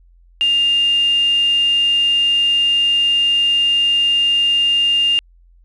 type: tone with quantisation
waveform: sine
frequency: 2809 Hz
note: F7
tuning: 9 cents sharp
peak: -12 dBFS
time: 0.41-5.19 s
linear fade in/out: 0 ms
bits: 5
effects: added 43 Hz sine -46 dBFS peak until 5.64 s + resampled to 24000 Hz